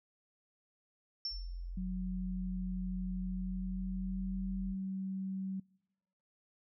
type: tone with exponential decay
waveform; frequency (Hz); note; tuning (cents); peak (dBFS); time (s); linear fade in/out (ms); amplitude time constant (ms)
sine; 5410; E8; +44; -33; 1.25-1.6; 1; 75
type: tone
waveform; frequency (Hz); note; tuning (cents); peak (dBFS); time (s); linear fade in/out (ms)
sine; 43.65; F1; 0; -39; 1.3-4.76; 50
type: tone with pitch glide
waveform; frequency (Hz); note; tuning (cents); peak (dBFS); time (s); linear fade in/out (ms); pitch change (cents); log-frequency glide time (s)
sine; 185 to 190.97; F#3 to G3; 0 to -45; -36; 1.77-5.6; 5; +55; 3.18-4.49
effects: noise-tail reverb RT60 1.0 s tail -26 dB re dry